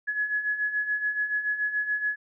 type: beating tone pair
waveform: sine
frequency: 1688 / 1695 Hz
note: G#6 / G#6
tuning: +28 / +35 cents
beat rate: 7 Hz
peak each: -32 / -26 dBFS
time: 0.07-2.16 s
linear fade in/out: 20 ms
effects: none